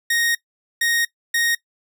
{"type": "tone bursts at uneven times", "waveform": "sawtooth", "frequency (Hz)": 1864.7, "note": "A#6", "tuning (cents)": 0, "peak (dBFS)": -14, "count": 3, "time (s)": [[0.1, 0.35], [0.81, 1.05], [1.34, 1.55]], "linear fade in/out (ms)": 5, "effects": ["noise-tail reverb RT60 0.1 s tail -20 dB re dry"]}